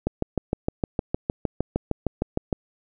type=click train; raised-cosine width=2 ms; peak=-9 dBFS; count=17; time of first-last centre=0.07-2.528 s; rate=6.51 Hz; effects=none